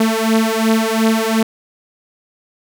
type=beating tone pair; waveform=sawtooth; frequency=221.2 / 224 Hz; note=A3 / A3; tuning=+9 / +31 cents; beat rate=2.8 Hz; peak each=-12 dBFS; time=0-1.43 s; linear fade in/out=5 ms; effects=none